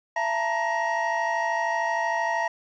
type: tone cluster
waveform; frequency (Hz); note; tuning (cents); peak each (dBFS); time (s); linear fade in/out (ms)
triangle; 672 / 889 / 942 / 1885; E5 / A5 / A#5 / A#6; +33 / +18 / +18 / +19; -27; 0.16-2.48; 5
effects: resampled to 16000 Hz + 9-bit